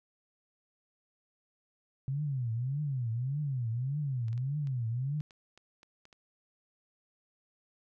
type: tone with vibrato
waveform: sine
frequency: 130 Hz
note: C3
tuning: 11 cents flat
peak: -30 dBFS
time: 2.08-5.21 s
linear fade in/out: 0 ms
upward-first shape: triangle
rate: 1.7 Hz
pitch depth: 280 cents each way
type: clicks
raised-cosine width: 0.2 ms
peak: -38 dBFS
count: 10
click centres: 4.283 / 4.33 / 4.378 / 4.672 / 5.204 / 5.308 / 5.576 / 5.831 / 6.054 / 6.128 s
effects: none